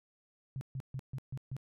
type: tone bursts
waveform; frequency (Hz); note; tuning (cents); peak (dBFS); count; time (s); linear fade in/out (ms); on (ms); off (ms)
sine; 132.6; C3; +23; -36; 6; 0.56-1.566; 0; 51; 140
effects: none